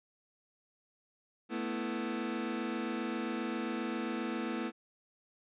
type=chord; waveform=sawtooth; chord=A suspended second; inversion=none; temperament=just; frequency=220 / 247.5 / 330 Hz; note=A3 / B3 / E4; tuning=0 / +4 / +2 cents; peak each=-34 dBFS; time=1.49-4.72 s; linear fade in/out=50 ms; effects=resampled to 8000 Hz